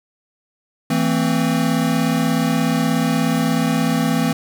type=chord; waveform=square; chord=A minor; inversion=second; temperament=equal with one note detuned; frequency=164.81 / 224.9 / 261.6 Hz; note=E3 / A3 / C4; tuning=0 / +38 / 0 cents; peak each=-21 dBFS; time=0.9-4.33 s; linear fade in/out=5 ms; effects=9-bit